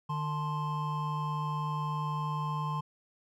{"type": "tone cluster", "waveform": "triangle", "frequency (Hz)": [151.4, 872, 1048], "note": ["D#3", "A5", "C6"], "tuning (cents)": [-47, -16, 2], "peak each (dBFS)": [-31, -38, -33], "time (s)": [0.09, 2.81], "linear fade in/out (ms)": 10, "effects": []}